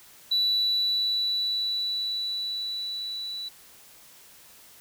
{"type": "tone with level ramp", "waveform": "sine", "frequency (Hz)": 3951, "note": "B7", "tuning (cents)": 0, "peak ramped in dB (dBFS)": [-19, -32], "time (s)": [0.31, 3.49], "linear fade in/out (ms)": 10, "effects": ["tanh soft clip ceiling -18 dBFS", "white hiss -52 dBFS RMS until 4.8 s"]}